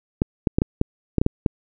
clicks, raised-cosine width 3 ms, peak -4 dBFS, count 9, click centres 0.219 / 0.472 / 0.585 / 0.619 / 0.814 / 1.183 / 1.215 / 1.264 / 1.462 s, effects none

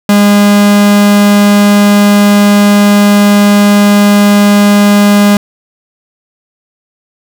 45% pulse tone, 204.5 Hz, G#3, 26 cents flat, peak -3 dBFS, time 0.09-5.37 s, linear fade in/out 2 ms, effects none

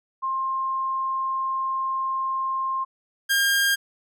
sine / sawtooth tone pair in turn, 1060 / 1610.8 Hz, C6 / G6, +22 / +47 cents, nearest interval perfect fifth, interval 725 cents, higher second, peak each -23 / -15 dBFS, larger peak second, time 0.22-2.85 / 3.29-3.76 s, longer first, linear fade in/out 20 ms, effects none

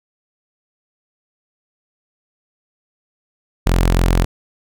sawtooth tone, 43.65 Hz, F1, in tune, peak -8 dBFS, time 3.66-4.25 s, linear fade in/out 10 ms, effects none

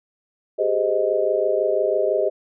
sine chord, Ab major seventh, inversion third, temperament just, 389.3 / 415.3 / 519.1 / 623 Hz, G4 / Ab4 / C5 / Eb5, -12 / 0 / -14 / +2 cents, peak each -24 / -24 / -24 / -21 dBFS, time 0.58-2.3 s, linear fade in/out 20 ms, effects none

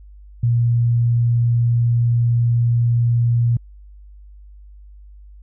sine tone, 118.4 Hz, A#2, 27 cents sharp, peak -13 dBFS, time 0.43-3.57 s, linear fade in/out 5 ms, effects added 50 Hz sine -39 dBFS peak until 5.42 s

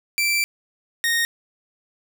sawtooth tone pair in turn, 2340 / 1857.3 Hz, D7 / A#6, -7 / -7 cents, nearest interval major third, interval 400 cents, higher first, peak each -15 dBFS, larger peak neither, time 0.18-0.44 / 1.04-1.25 s, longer first, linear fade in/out 0 ms, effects none

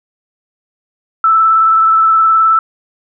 sine tone with vibrato, 1318.5 Hz, E6, in tune, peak -6 dBFS, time 1.24-2.59 s, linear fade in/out 2 ms, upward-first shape triangle, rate 19 Hz, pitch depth 23 cents each way, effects none

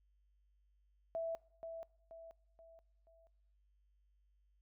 sine tone with echo, 659.3 Hz, E5, in tune, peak -36 dBFS, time 1.15-1.35 s, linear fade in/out 0 ms, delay 480 ms, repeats 4, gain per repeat -7 dB, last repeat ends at 3.27 s, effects noise-tail reverb RT60 0.7 s tail -23 dB re dry + added 50 Hz sine -70 dBFS peak until 4.61 s

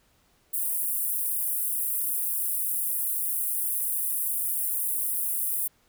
pink high-pass noise, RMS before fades -28 dBFS, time 0.53-5.68 s, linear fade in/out 10 ms, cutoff 9700 Hz, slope 48 dB/octave, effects pink hiss -65 dBFS RMS until 5.88 s

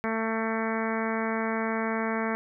harmonic tone, 223.4 Hz, A3, 27 cents sharp, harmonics 1 / 2 / 3 / 4 / 5 / 6 / 7 / 8 / 9 / 10, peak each -30 / -33 / -35 / -36 / -37 / -38 / -38 / -39 / -40 / -40 dBFS, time 0.04-2.35 s, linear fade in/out 0 ms, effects none

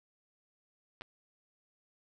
clicks, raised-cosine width 0.3 ms, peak -27 dBFS, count 2, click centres 1.011 / 1.019 s, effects none

